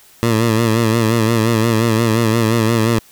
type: tone with vibrato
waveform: 15% pulse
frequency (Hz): 113.3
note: A#2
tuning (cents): -49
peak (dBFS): -6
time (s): 0.23-2.99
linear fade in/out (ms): 0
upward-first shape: sine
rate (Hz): 5.7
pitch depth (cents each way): 67
effects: white hiss -47 dBFS RMS until 3.11 s